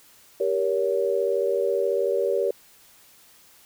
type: chord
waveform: sine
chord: G diminished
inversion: none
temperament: just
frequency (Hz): 392 / 470.4 / 564.5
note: G4 / Bb4 / Db5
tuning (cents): 0 / +16 / +31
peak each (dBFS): -25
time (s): 0.4-2.51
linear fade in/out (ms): 5
effects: white hiss -54 dBFS RMS until 3.65 s